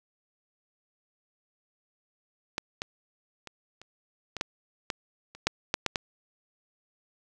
clicks, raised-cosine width 0.2 ms, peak -12 / -15 / -24 / -29 / -18 / -10 / -12 / -28 / -6 / -7 / -8 / -10 dBFS, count 12, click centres 2.581 / 2.819 / 3.473 / 3.816 / 4.367 / 4.411 / 4.902 / 5.35 / 5.47 / 5.741 / 5.863 / 5.958 s, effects none

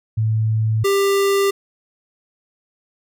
sine / square tone pair in turn, 110 / 396.1 Hz, A2 / G4, 0 / +18 cents, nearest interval octave + minor seventh, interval 2218 cents, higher second, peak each -15 dBFS, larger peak neither, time 0.17-0.84 / 0.84-1.51 s, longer neither, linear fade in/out 10 ms, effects none

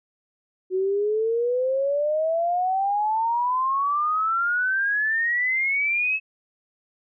sine exponential sweep, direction up, 367.6 to 2610 Hz, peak -20 dBFS, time 0.7-6.2 s, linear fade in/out 50 ms, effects none

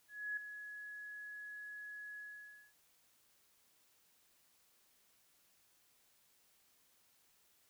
sine tone with ADSR envelope, 1685 Hz, G#6, 25 cents sharp, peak -36 dBFS, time 0.08-2.74 s, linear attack 290 ms, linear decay 4 ms, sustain -10 dB, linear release 560 ms, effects white hiss -72 dBFS RMS until 7.69 s

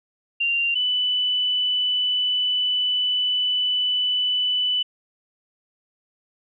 sine tone pair in turn, 2777 / 2987 Hz, F7 / F#7, -10 / +16 cents, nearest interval minor second, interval 126 cents, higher second, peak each -19 dBFS, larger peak neither, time 0.4-0.75 / 0.75-4.83 s, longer second, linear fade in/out 10 ms, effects none

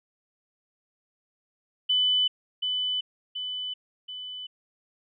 sine tone with echo, 3000 Hz, F#7, 23 cents sharp, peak -20 dBFS, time 1.89-2.28 s, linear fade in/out 10 ms, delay 730 ms, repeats 3, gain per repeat -5 dB, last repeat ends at 4.47 s, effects none

